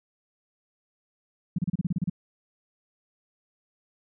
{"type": "tone bursts", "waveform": "sine", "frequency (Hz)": 176, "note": "F3", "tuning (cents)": 14, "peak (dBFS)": -22, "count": 10, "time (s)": [1.56, 2.098], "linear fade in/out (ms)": 5, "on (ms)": 25, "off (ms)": 32, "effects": []}